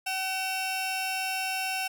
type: tone pair together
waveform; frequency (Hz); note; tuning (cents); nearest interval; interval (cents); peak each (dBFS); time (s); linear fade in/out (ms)
sawtooth; 757.7 / 2700; F#5 / E7; +41 / +41; octave + minor seventh; 2200; -28; 0.06-1.88; 10
effects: none